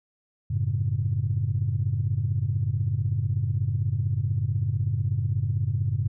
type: chord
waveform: sine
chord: F# minor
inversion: none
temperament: equal with one note detuned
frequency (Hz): 94.01 / 110 / 138.59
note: F#2 / A2 / C#3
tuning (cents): +28 / 0 / 0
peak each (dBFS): -27 / -25 / -28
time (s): 0.5-6.08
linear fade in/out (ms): 10
effects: tanh soft clip ceiling -14 dBFS